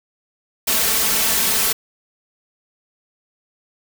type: noise with comb filter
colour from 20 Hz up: white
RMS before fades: -18 dBFS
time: 0.67-1.73 s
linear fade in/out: 10 ms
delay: 4.5 ms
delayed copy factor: +0.8
effects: none